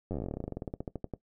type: slowing click train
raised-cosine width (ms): 2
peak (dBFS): -22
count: 28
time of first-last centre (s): 0.11-1.137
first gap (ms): 10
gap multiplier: 1.09
effects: noise-tail reverb RT60 0.1 s tail -18 dB re dry